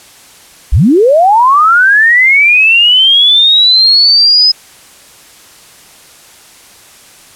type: linear sweep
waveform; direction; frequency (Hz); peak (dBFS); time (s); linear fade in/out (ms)
sine; up; 36.74 to 5090; -3; 0.72-4.52; 10
effects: white hiss -38 dBFS RMS until 7.35 s + low-pass 11000 Hz 12 dB/octave